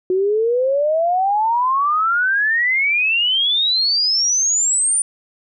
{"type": "exponential sweep", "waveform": "sine", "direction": "up", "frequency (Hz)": [363, 9397], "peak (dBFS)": -14, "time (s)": [0.1, 5.02], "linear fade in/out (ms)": 2, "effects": []}